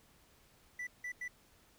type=tone bursts at uneven times; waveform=triangle; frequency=1975.5 Hz; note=B6; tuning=in tune; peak=-37 dBFS; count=3; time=0.79-0.87 / 1.04-1.12 / 1.21-1.28 s; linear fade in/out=5 ms; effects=pink hiss -66 dBFS RMS until 1.78 s